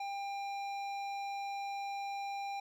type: tone with hard clipping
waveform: triangle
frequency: 797 Hz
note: G5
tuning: 28 cents sharp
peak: -39 dBFS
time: 0-2.6 s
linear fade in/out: 5 ms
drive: 16 dB
effects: none